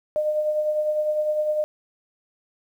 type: tone with tremolo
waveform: sine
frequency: 608 Hz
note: D#5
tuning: 40 cents flat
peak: -18 dBFS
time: 0.16-1.64 s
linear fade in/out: 0 ms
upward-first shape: triangle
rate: 9.9 Hz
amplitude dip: 50%
effects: 9-bit